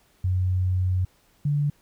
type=tone pair in turn; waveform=sine; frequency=92 / 145.49 Hz; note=F#2 / D3; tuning=-9 / -16 cents; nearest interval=minor sixth; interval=793 cents; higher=second; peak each=-20 / -20 dBFS; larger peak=neither; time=0.24-1.05 / 1.45-1.7 s; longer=first; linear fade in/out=5 ms; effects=pink hiss -62 dBFS RMS until 1.81 s